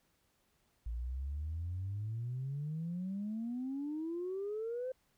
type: exponential sweep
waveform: sine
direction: up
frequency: 55.4 to 523.3 Hz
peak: -35 dBFS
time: 0.86-4.92 s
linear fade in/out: 5 ms
effects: tanh soft clip ceiling -32 dBFS + pink hiss -75 dBFS RMS until 5.17 s